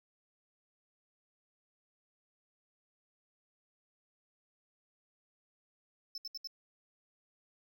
triangle tone bursts, 5274 Hz, E8, in tune, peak -38 dBFS, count 4, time 6.15-6.473 s, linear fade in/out 2 ms, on 29 ms, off 69 ms, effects none

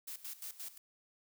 blue noise with tremolo, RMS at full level -44 dBFS, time 0.07-0.78 s, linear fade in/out 10 ms, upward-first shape square, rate 5.7 Hz, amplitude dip 80%, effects none

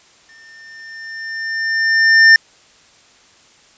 square tone with exponential growth, 1800 Hz, A6, 39 cents sharp, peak -4 dBFS, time 0.29-2.36 s, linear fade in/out 2 ms, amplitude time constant 450 ms, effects white hiss -49 dBFS RMS until 3.77 s + resampled to 16000 Hz

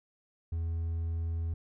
triangle tone with hard clipping, 83 Hz, E2, 12 cents sharp, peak -31 dBFS, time 0.52-1.54 s, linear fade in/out 5 ms, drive 5 dB, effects none

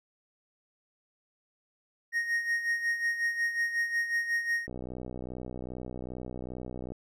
triangle tone with tremolo, 1864.7 Hz, A#6, in tune, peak -23 dBFS, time 2.12-4.67 s, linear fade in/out 50 ms, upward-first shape sine, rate 5.5 Hz, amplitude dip 65%
click train, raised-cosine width 2 ms, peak -26 dBFS, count 141, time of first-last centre 4.68-6.92 s, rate 62.5 Hz
effects none

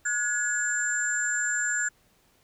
sine tone cluster, 1456 / 1689 / 7320 Hz, F#6 / G#6 / A#8, -28 / +29 / -32 cents, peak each -29 dBFS, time 0.05-1.89 s, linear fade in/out 10 ms, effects pink hiss -64 dBFS RMS until 2.43 s

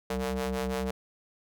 sawtooth ring-modulated tone, 130 Hz, C3, 11 cents flat, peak -22 dBFS, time 0.1-0.91 s, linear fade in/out 5 ms, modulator 322 Hz, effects none

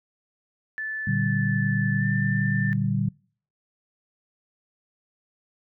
sine tone with pitch glide, 1748 to 1778.6 Hz, A6 to A6, -12 to +18 cents, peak -28 dBFS, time 0.78-2.73 s, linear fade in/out 0 ms, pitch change +30 cents, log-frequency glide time 1.98-2.04 s
sine chord, G minor, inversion first, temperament equal with one note detuned, 116.54 / 146.83 / 193.63 Hz, Bb2 / D3 / G3, 0 / 0 / -21 cents, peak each -26 dBFS, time 1.07-3.09 s, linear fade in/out 5 ms
effects noise-tail reverb RT60 0.5 s tail -26 dB re dry

